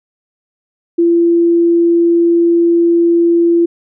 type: tone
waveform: sine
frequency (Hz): 339.9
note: F4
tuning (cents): -47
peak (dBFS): -7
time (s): 0.98-3.66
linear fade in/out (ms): 10
effects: none